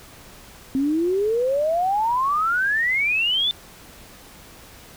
sine exponential sweep, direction up, 261.6 to 3579 Hz, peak -18 dBFS, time 0.75-3.51 s, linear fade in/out 0 ms, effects pink hiss -45 dBFS RMS until 4.96 s

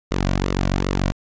sawtooth tone with flanger, 46.9 Hz, F#1, 24 cents sharp, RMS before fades -21 dBFS, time 0.11-1.12 s, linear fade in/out 0 ms, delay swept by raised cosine 1.2 to 2.4 ms, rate 2.6 Hz, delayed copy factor -0.65, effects resampled to 16000 Hz

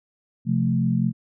sine chord, F major, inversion second, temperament equal, 130.81 / 174.61 / 220 Hz, C3 / F3 / A3, 0 / 0 / 0 cents, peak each -23 dBFS, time 0.45-1.13 s, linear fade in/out 50 ms, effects none

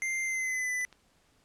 square tone with pitch glide, 2093 to 1997.3 Hz, C7 to B6, 0 to +19 cents, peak -30 dBFS, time 0.02-0.85 s, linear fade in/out 0 ms, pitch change -81 cents, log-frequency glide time 0.23-0.71 s
clicks, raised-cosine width 0.2 ms, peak -34 dBFS, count 2, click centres 0.812 / 0.927 s
effects pink hiss -67 dBFS RMS until 1.44 s + low-pass 10000 Hz 12 dB/octave

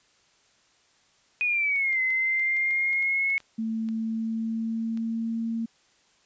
sine linear two-way sweep, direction down then up, 2489 to 2047 to 2193 Hz, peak -22 dBFS, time 1.41-3.38 s, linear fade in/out 0 ms, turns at 2.01 s
clicks, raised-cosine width 0.2 ms, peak -31 dBFS, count 12, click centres 1.76 / 1.929 / 2.105 / 2.396 / 2.567 / 2.709 / 2.931 / 3.025 / 3.303 / 3.403 / 3.888 / 4.974 s
sine tone with pitch glide, 223.1 to 227.8 Hz, A3 to A#3, +24 to -40 cents, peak -26 dBFS, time 3.58-5.66 s, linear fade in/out 10 ms, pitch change +36 cents, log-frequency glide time 3.93-5.41 s
effects white hiss -63 dBFS RMS until 6.25 s + resampled to 16000 Hz

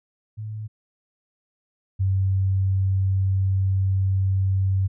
sine tone pair in turn, 107.6 / 95.86 Hz, A2 / G2, -38 / -38 cents, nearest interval major second, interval 200 cents, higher first, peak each -29 / -18 dBFS, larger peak second, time 0.37-0.68 / 1.99-4.88 s, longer second, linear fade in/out 20 ms, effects none

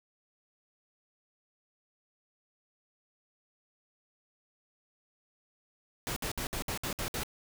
pink noise bursts, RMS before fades -35 dBFS, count 8, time 6.07-7.234 s, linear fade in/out 0 ms, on 93 ms, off 60 ms, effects none

